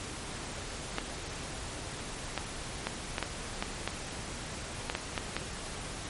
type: clicks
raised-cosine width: 0.3 ms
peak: -14 dBFS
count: 11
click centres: 0.984 / 2.377 / 2.87 / 3.182 / 3.227 / 3.625 / 3.876 / 4.899 / 4.951 / 5.178 / 5.366 s
effects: pink hiss -40 dBFS RMS until 6.09 s + MP3 48 kbps